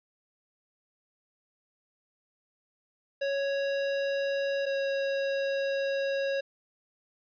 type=tone pair in turn; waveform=square; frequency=554.4 / 549.6 Hz; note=C#5 / C#5; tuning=0 / -15 cents; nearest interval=unison; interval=15 cents; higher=first; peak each=-28 dBFS; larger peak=neither; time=3.21-4.66 / 4.66-6.41 s; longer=second; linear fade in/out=10 ms; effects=resampled to 11025 Hz + 11-bit